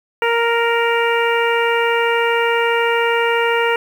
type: harmonic tone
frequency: 466.2 Hz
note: A#4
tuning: in tune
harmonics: 1 / 2 / 3 / 4 / 5 / 6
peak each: -17 / -20 / -22 / -23 / -24 / -25 dBFS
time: 0.22-3.76 s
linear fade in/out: 2 ms
effects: 7-bit